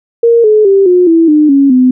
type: tone with pitch steps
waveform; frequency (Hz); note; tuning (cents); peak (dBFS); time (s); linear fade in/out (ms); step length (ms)
sine; 466.2 / 427.5 / 392 / 359.5 / 329.7 / 302.3 / 277.2 / 254.2; A#4 / A4 / G4 / F#4 / E4 / D#4 / C#4 / C4; 0 / -50 / 0 / -50 / 0 / -50 / 0 / -50; -3; 0.23-1.91; 5; 210
effects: none